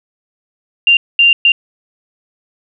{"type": "tone bursts at uneven times", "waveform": "sine", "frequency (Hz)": 2784, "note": "F7", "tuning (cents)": -6, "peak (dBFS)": -5, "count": 3, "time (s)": [[0.87, 0.97], [1.19, 1.33], [1.45, 1.52]], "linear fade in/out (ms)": 2, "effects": []}